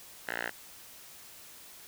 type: tone with band-pass filter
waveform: 5% pulse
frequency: 58.3 Hz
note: A#1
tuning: 1 cent sharp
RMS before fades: -36 dBFS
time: 0.27-0.5 s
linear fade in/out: 10 ms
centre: 1700 Hz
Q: 2.2
effects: white hiss -51 dBFS RMS until 1.87 s